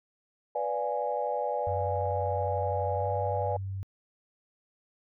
sine chord, B diminished seventh, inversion none, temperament equal with one note detuned, 493.9 / 585.6 / 698.5 / 830.6 Hz, B4 / D5 / F5 / Ab5, 0 / -5 / 0 / 0 cents, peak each -33 / -32 / -36 / -32 dBFS, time 0.55-3.57 s, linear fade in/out 5 ms
sine tone with pitch glide, 92.8 to 96.68 Hz, F#2 to G2, +6 to -23 cents, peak -32 dBFS, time 1.67-3.83 s, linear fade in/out 0 ms, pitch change +71 cents, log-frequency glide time 2.98-3.05 s
effects tanh soft clip ceiling -15 dBFS

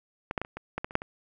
clicks, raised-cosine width 0.5 ms, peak -16 / -13 / -15 / -30 / -22 / -16 / -16 / -27 / -7 / -23 dBFS, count 10, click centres 0.311 / 0.378 / 0.416 / 0.449 / 0.57 / 0.78 / 0.845 / 0.909 / 0.954 / 1.019 s, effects none

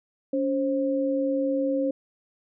sine tone pair together, 281.3 / 531 Hz, C#4 / C5, +26 / +25 cents, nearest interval major seventh, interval 1099 cents, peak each -25 dBFS, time 0.33-1.91 s, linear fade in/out 5 ms, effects none

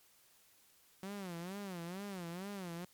sawtooth tone with vibrato, 185 Hz, F#3, in tune, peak -38 dBFS, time 1.03-2.85 s, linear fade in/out 2 ms, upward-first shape sine, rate 2.2 Hz, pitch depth 170 cents each way, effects white hiss -67 dBFS RMS until 2.93 s + MP3 96 kbps

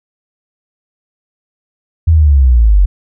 sine linear sweep, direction down, 83.9 to 44.62 Hz, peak -4 dBFS, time 2.07-2.86 s, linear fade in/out 10 ms, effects none

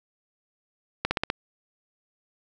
slowing click train, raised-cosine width 0.3 ms, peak -8 dBFS, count 5, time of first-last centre 1.05-1.301 s, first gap 60 ms, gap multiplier 1.03, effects none

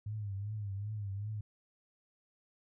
sine tone with vibrato, 102.6 Hz, G#2, 21 cents flat, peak -36 dBFS, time 0.06-1.41 s, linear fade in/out 5 ms, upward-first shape triangle, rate 2.6 Hz, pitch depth 110 cents each way, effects none

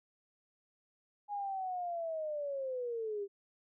sine linear sweep, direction down, 830 to 392 Hz, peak -35 dBFS, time 1.28-3.28 s, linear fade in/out 50 ms, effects none

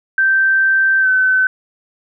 sine tone with pitch glide, 1560 to 1520.9 Hz, G6 to F#6, -9 to +47 cents, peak -10 dBFS, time 0.18-1.47 s, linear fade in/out 2 ms, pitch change -44 cents, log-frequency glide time 1-1.08 s, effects none

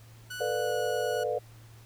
sawtooth tone with pitch glide, 1480 to 1464.7 Hz, F#6 to F#6, 0 to -18 cents, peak -33 dBFS, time 0.3-1.24 s, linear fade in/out 10 ms, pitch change -18 cents, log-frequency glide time 0.6-0.73 s
sine chord, B half-diminished seventh, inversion third, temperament just, 444.5 / 493.9 / 592.7 / 711.2 Hz, A4 / B4 / D5 / F5, +18 / 0 / +16 / +31 cents, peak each -33 / -31 / -33 / -35 dBFS, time 0.4-1.39 s, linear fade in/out 10 ms
effects added 113 Hz sine -50 dBFS peak until 1.85 s + pink hiss -58 dBFS RMS until 1.85 s

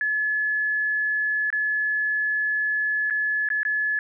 sine tone with dropouts, 1712 Hz, A6, 48 cents flat, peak -21 dBFS, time 0.01-3.99 s, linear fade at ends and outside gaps 1 ms, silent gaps 1.503-1.527 / 3.1-3.107 / 3.488-3.502 / 3.632-3.651 s, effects none

